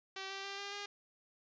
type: tone with pitch steps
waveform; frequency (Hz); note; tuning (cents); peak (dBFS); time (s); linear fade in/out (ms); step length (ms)
5% pulse; 385.4 / 390.6 / 395.8 / 401.1 / 406.4; G4 / G4 / G4 / G4 / G#4; -29 / -6 / +17 / +40 / -38; -30; 0.16-0.86; 5; 140
effects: resampled to 16000 Hz